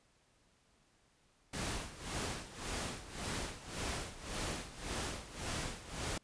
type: noise with tremolo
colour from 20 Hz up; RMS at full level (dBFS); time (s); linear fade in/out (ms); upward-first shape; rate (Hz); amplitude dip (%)
pink; -38; 1.53-6.18; 5; sine; 1.8; 80
effects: pink hiss -71 dBFS RMS until 6.23 s + resampled to 22050 Hz